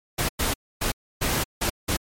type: noise bursts at uneven times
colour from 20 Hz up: pink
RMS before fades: -24 dBFS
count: 6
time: 0.18-0.29 / 0.39-0.54 / 0.81-0.92 / 1.21-1.44 / 1.61-1.7 / 1.88-1.97 s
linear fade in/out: 10 ms
effects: MP3 64 kbps